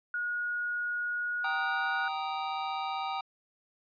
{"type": "tone with pitch glide", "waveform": "sine", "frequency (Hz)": [1446, 1455.2], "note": ["F#6", "F#6"], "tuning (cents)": [-40, -29], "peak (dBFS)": -30, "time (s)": [0.14, 2.08], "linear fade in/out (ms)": 2, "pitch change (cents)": 11, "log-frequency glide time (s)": [1.01, 1.91]}
{"type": "chord", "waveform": "square", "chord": "Eb major", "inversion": "first", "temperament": "just", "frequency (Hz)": [777.8, 933.4, 1244.5], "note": ["G5", "Bb5", "Eb6"], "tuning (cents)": [-14, 2, 0], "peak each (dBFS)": [-35, -39, -38], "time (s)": [1.44, 3.21], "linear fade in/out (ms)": 5}
{"effects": ["resampled to 11025 Hz"]}